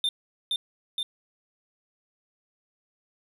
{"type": "tone with echo", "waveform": "triangle", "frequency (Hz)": 3594, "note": "A7", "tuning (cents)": 36, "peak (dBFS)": -21, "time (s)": [0.04, 0.09], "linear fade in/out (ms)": 2, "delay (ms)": 470, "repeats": 2, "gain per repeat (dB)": -2, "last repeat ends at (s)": 1.03, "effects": []}